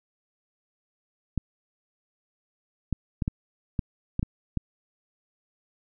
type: clicks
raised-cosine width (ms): 5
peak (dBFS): -13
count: 8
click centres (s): 1.377 / 2.927 / 3.222 / 3.279 / 3.792 / 4.194 / 4.229 / 4.573
effects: none